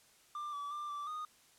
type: tone with pitch steps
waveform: triangle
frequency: 1189 / 1150 / 1188 / 1167 / 1234 Hz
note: D6 / D6 / D6 / D6 / D#6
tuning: +21 / -37 / +20 / -11 / -15 cents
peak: -37 dBFS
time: 0.35-1.25 s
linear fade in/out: 2 ms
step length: 180 ms
effects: white hiss -65 dBFS RMS until 1.58 s + low-pass 11000 Hz 12 dB/octave